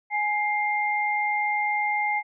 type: tone pair together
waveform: sine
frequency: 835 / 2108 Hz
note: G#5 / C7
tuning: +9 / +12 cents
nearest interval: octave + major third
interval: 1603 cents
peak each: -25 / -25 dBFS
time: 0.1-2.23 s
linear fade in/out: 50 ms
effects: none